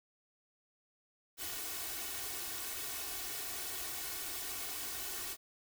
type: noise with comb filter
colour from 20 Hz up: white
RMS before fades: -41 dBFS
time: 1.37-5.37 s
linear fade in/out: 50 ms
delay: 2.7 ms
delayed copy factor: +0.85
effects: none